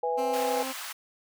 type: harmonic tone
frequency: 164.81 Hz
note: E3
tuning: in tune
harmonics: 3 / 4 / 5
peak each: -28 / -36 / -29 dBFS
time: 0.03-0.63 s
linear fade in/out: 5 ms
type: tone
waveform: 15% pulse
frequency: 263.4 Hz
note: C4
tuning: 12 cents sharp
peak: -27 dBFS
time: 0.17-0.73 s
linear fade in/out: 20 ms
type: high-pass noise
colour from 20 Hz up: pink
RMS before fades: -38 dBFS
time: 0.33-0.93 s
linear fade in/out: 10 ms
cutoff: 910 Hz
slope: 24 dB/octave
effects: none